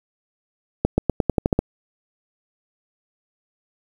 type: accelerating click train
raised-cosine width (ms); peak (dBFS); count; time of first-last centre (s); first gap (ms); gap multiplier
2; -3; 9; 0.85-1.59; 130; 0.9
effects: 7-bit